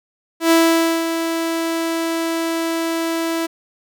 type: tone with ADSR envelope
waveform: sawtooth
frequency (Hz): 329.7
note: E4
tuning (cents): 0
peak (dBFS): -6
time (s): 0.4-3.47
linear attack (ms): 110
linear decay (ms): 520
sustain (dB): -9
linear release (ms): 15
effects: none